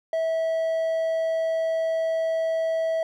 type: tone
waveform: triangle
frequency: 650 Hz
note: E5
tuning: 24 cents flat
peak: -20 dBFS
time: 0.13-3.03 s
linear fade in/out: 2 ms
effects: none